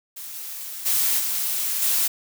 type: noise with level steps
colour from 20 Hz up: blue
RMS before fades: -36 / -34 / -21 / -25 / -21 dBFS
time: 0.16-2.08 s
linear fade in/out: 10 ms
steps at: 0.34 / 0.85 / 1.18 / 1.81 s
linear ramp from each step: 20 ms
effects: none